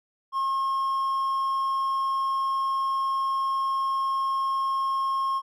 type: tone with hard clipping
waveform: triangle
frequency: 1077 Hz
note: C6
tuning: 50 cents sharp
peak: -24 dBFS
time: 0.32-5.42 s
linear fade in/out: 50 ms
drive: 5 dB
effects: none